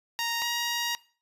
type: tone pair in turn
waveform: 10% pulse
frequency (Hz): 932.3 / 945.9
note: A#5 / A#5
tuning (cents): 0 / +25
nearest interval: unison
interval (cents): 25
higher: second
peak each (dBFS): -19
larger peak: neither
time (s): 0.19-0.42 / 0.42-0.95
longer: second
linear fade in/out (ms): 0
effects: noise-tail reverb RT60 0.4 s tail -20 dB re dry + resampled to 32000 Hz